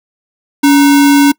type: tone with sample-and-hold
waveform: sine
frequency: 283.2 Hz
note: C#4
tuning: 37 cents sharp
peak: -3 dBFS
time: 0.63-1.32 s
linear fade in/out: 10 ms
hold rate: 1225 Hz
effects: noise-tail reverb RT60 0.1 s tail -23 dB re dry